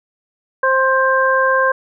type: harmonic tone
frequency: 527 Hz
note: C5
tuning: 12 cents sharp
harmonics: 1 / 2 / 3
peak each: -16 / -16 / -16 dBFS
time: 0.63-1.72 s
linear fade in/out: 5 ms
effects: none